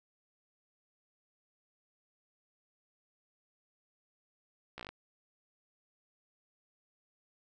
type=slowing click train; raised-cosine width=0.3 ms; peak=-27 dBFS; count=7; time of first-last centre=4.78-4.89 s; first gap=15 ms; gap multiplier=1.08; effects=none